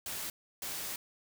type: noise bursts at uneven times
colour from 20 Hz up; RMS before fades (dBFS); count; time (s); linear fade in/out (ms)
white; -39; 2; 0.06-0.3 / 0.62-0.96; 2
effects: none